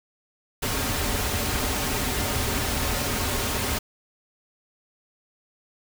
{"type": "noise with comb filter", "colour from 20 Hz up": "pink", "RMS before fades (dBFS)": -26, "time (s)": [0.62, 3.79], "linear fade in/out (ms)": 10, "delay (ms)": 6, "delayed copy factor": -0.5, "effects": []}